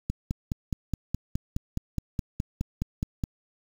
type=click train; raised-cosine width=5 ms; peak=-15 dBFS; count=16; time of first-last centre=0.1-3.238 s; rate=4.78 Hz; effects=7-bit